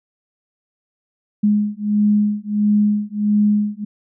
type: beating tone pair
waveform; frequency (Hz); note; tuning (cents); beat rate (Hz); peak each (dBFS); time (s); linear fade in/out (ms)
sine; 207.7 / 209.2; G#3 / G#3; 0 / +13; 1.5; -17; 1.43-3.85; 10
effects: none